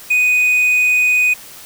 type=tone; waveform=triangle; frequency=2489 Hz; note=D#7; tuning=in tune; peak=-9 dBFS; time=0.1-1.34 s; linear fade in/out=10 ms; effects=white hiss -37 dBFS RMS until 1.65 s